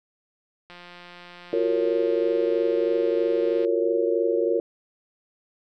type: click train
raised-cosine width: 0.3 ms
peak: -28 dBFS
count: 520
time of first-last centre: 0.7-3.649 s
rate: 176 Hz
type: chord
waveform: sine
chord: Gb major seventh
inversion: third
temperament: just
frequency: 346.9 / 370 / 462.5 / 555 Hz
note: F4 / Gb4 / Bb4 / Db5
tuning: -12 / 0 / -14 / +2 cents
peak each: -25 / -29 / -23 / -27 dBFS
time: 1.53-4.6 s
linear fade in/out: 2 ms
effects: none

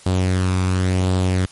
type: tone with flanger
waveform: sawtooth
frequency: 92.5 Hz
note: F#2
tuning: in tune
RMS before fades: -18 dBFS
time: 0.06-1.46 s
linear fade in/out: 5 ms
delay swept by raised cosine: 0.24 to 0.84 ms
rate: 0.93 Hz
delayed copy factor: +0.5
effects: white hiss -45 dBFS RMS until 1.51 s + MP3 48 kbps

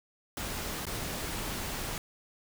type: noise with dropouts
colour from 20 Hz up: pink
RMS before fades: -36 dBFS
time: 0.37-1.98 s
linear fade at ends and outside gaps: 1 ms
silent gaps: 0.854-0.867 s
effects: none

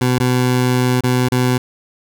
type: tone with dropouts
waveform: 20% pulse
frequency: 125.7 Hz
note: B2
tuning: 31 cents sharp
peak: -8 dBFS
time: 0.01-1.58 s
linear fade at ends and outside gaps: 5 ms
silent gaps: 0.185-0.2 / 1.008-1.036 / 1.286-1.319 s
effects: none

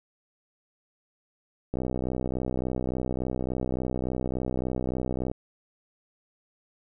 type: click train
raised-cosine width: 2 ms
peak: -16 dBFS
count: 228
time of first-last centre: 1.74-5.315 s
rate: 63.5 Hz
effects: none

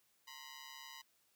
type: ring-modulated tone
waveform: 10% pulse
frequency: 987.8 Hz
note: B5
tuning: in tune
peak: -39 dBFS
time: 0.27-1.02 s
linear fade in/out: 10 ms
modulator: 70 Hz
effects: white hiss -75 dBFS RMS until 1.35 s + high-pass 60 Hz 12 dB/octave

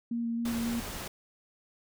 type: tone with vibrato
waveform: sine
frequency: 233.1 Hz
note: A#3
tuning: in tune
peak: -29 dBFS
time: 0.11-0.8 s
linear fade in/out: 5 ms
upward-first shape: square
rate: 3.7 Hz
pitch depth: 10 cents each way
type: noise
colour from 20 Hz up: pink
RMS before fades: -39 dBFS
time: 0.45-1.08 s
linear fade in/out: 5 ms
effects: none

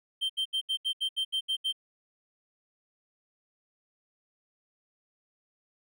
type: tone bursts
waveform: triangle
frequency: 3136 Hz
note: G7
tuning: in tune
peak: -25 dBFS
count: 10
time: 0.21-1.727 s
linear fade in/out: 20 ms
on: 86 ms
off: 73 ms
effects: none

